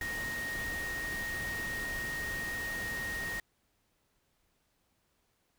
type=tone in noise; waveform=sine; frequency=1864.7 Hz; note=A#6; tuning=in tune; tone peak=-35 dBFS; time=0.01-3.4 s; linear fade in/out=2 ms; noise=pink; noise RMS=-42 dBFS; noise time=0.01-3.4 s; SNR=+4 dB; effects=pink hiss -75 dBFS RMS until 5.58 s